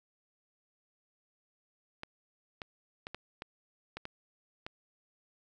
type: clicks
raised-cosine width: 0.3 ms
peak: -24 dBFS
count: 8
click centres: 2.034 / 2.618 / 3.069 / 3.146 / 3.421 / 3.97 / 4.054 / 4.665 s
effects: none